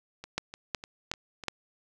two click trains, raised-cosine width 0.2 ms, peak -12 / -24 dBFS, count 4 / 5, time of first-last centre 0.38-1.483 / 0.24-1.438 s, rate 2.72 / 3.34 Hz, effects none

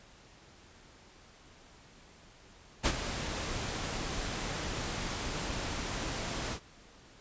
pink noise with ADSR envelope, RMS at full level -26 dBFS, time 2.83-6.6 s, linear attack 32 ms, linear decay 56 ms, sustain -10 dB, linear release 75 ms, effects pink hiss -57 dBFS RMS until 7.2 s + resampled to 16000 Hz

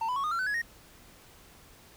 triangle tone with pitch steps, 900 / 998.6 / 1108 / 1229.4 / 1364.1 / 1513.6 / 1679.5 / 1863.5 Hz, A5 / B5 / C#6 / D#6 / F6 / F#6 / G#6 / A#6, +39 / +19 / -1 / -21 / -41 / +39 / +19 / -1 cents, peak -26 dBFS, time 0.01-0.618 s, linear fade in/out 5 ms, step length 76 ms, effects pink hiss -55 dBFS RMS until 1.96 s

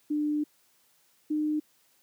sine tone pair in turn, 298.6 / 303.8 Hz, D4 / D#4, +29 / -41 cents, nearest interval unison, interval 30 cents, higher second, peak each -25 dBFS, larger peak neither, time 0.1-0.44 / 1.3-1.6 s, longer first, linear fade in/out 10 ms, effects white hiss -66 dBFS RMS until 2.02 s + high-pass 100 Hz 12 dB/octave

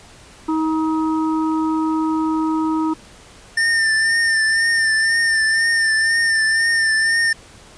harmonic tone, 316.6 Hz, D#4, 30 cents sharp, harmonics 1 / 3 / 4, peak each -17 / -25 / -29 dBFS, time 0.48-2.94 s, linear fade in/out 10 ms
square tone with vibrato, 1800 Hz, A6, 39 cents sharp, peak -15 dBFS, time 3.57-7.33 s, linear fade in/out 5 ms, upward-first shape triangle, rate 2 Hz, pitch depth 41 cents each way
effects pink hiss -44 dBFS RMS until 7.77 s + resampled to 22050 Hz

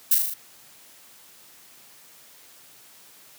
violet noise with echo, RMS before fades -17 dBFS, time 0.11-0.15 s, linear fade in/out 5 ms, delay 38 ms, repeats 5, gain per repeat -3 dB, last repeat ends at 0.34 s, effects white hiss -51 dBFS RMS until 3.38 s + high-pass 100 Hz 12 dB/octave

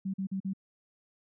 sine tone bursts, 192.1 Hz, G3, 35 cents flat, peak -30 dBFS, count 4, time 0.05-0.535 s, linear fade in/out 10 ms, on 89 ms, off 43 ms, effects none

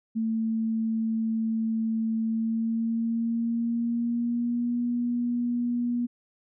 sine tone with pitch glide, 223.5 to 240.9 Hz, A3 to B3, +27 to -43 cents, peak -24 dBFS, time 0.15-6.07 s, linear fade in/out 20 ms, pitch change +130 cents, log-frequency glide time 2.22-4.8 s, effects none

